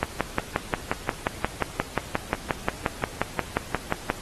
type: click train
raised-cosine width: 0.5 ms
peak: -7 dBFS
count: 24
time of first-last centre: 0.03-4.101 s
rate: 5.65 Hz
effects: pink hiss -41 dBFS RMS until 4.21 s + AAC 32 kbps